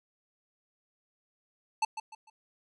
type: tone with echo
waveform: square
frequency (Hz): 880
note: A5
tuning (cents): 0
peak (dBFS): -25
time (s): 1.82-1.85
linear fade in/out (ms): 5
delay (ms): 150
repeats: 3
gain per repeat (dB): -10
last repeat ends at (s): 2.3
effects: resampled to 22050 Hz